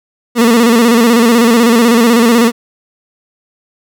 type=tone with vibrato; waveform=30% pulse; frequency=233.1 Hz; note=A#3; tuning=in tune; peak=-3 dBFS; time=0.35-2.52 s; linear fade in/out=50 ms; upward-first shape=square; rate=16 Hz; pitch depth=62 cents each way; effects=none